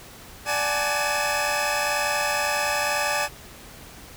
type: tone cluster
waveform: 20% pulse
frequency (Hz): 587 / 749 / 841 / 891 / 2565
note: D5 / F#5 / G#5 / A5 / E7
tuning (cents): -1 / +21 / +22 / +22 / -48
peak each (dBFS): -22 / -27 / -22 / -28 / -25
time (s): 0.45-3.29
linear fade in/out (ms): 50
effects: pink hiss -44 dBFS RMS until 4.16 s